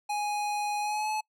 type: tone with pitch glide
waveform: square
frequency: 830.6 to 859.4 Hz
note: G#5 to A5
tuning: 0 to -41 cents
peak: -29 dBFS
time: 0.09-1.21 s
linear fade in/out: 10 ms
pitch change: +59 cents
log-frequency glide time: 0.8-1.1 s
effects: noise-tail reverb RT60 0.1 s tail -26 dB re dry + low-pass 11000 Hz 12 dB/octave